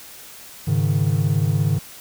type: chord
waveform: triangle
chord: Ab suspended fourth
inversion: none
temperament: equal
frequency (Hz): 103.83 / 138.59 / 155.56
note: Ab2 / Db3 / Eb3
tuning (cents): 0 / 0 / 0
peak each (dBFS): -19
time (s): 0.67-1.79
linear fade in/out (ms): 10
effects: white hiss -41 dBFS RMS until 2 s